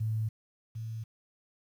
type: tone pair in turn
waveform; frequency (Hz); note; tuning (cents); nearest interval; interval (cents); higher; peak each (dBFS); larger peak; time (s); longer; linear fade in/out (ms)
sine; 110 / 112.05; A2 / A2; 0 / +32; unison; 32; second; -28 / -35; first; 0-0.29 / 0.75-1.04; neither; 10
effects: 10-bit